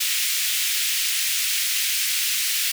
pink high-pass noise, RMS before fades -23 dBFS, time 0-2.72 s, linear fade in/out 10 ms, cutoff 2200 Hz, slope 24 dB/octave, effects none

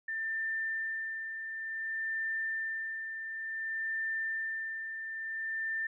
sine tone with tremolo, 1789 Hz, A6, 28 cents sharp, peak -31 dBFS, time 0.08-5.87 s, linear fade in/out 5 ms, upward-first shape sine, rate 0.56 Hz, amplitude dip 50%, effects none

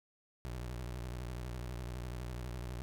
25% pulse tone with vibrato, 61.1 Hz, B1, 18 cents flat, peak -36 dBFS, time 0.45-2.82 s, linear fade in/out 0 ms, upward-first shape triangle, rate 12 Hz, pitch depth 160 cents each way, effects none

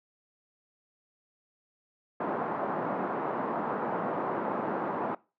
white band-pass noise, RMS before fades -32 dBFS, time 2.2-5.15 s, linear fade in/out 5 ms, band 170 to 1100 Hz, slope 24 dB/octave, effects noise-tail reverb RT60 0.3 s tail -21 dB re dry

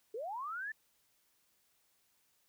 sine linear sweep, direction up, 406 to 1794 Hz, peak -38 dBFS, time 0.14-0.72 s, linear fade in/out 5 ms, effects white hiss -74 dBFS RMS until 2.48 s

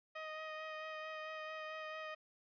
15% pulse tone with vibrato, 625 Hz, D#5, 8 cents sharp, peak -37 dBFS, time 0.15-2.15 s, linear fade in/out 10 ms, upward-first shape sine, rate 4.5 Hz, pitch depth 14 cents each way, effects resampled to 11025 Hz + 13-bit

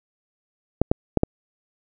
clicks, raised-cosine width 2 ms, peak -3 dBFS, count 4, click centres 0.816 / 0.915 / 1.173 / 1.234 s, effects none

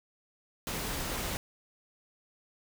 pink noise, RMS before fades -35 dBFS, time 0.67-1.37 s, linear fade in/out 0 ms, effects none

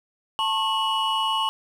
triangle tone cluster, 888 / 1086 / 2927 Hz, A5 / C#6 / F#7, +16 / -36 / -19 cents, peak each -24 dBFS, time 0.39-1.49 s, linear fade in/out 0 ms, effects none

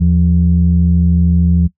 sine tone pair together, 79.87 / 173 Hz, D#2 / F3, +46 / -16 cents, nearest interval octave + minor second, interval 1338 cents, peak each -10 dBFS, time 0-1.68 s, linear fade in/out 20 ms, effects noise-tail reverb RT60 0.1 s tail -20 dB re dry + tanh soft clip ceiling -1 dBFS

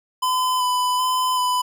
square tone with vibrato, 1007 Hz, B5, 33 cents sharp, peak -19 dBFS, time 0.22-1.62 s, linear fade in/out 10 ms, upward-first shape square, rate 1.3 Hz, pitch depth 14 cents each way, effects none

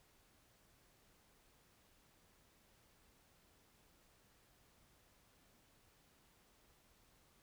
silence, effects pink hiss -71 dBFS RMS until 7.42 s

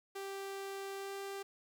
sawtooth tone with pitch glide, 392 to 394.3 Hz, G4 to G4, 0 to +10 cents, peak -37 dBFS, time 0.15-1.43 s, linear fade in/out 10 ms, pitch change +10 cents, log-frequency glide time 0.97-1.14 s, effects 11-bit

